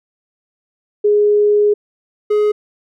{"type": "tone pair in turn", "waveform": ["sine", "triangle"], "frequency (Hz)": [415.6, 419.9], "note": ["G#4", "G#4"], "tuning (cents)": [1, 19], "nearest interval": "unison", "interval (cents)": 18, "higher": "second", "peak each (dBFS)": -9, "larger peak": "neither", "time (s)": [[1.04, 1.74], [2.3, 2.52]], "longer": "first", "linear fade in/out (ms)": 10, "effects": []}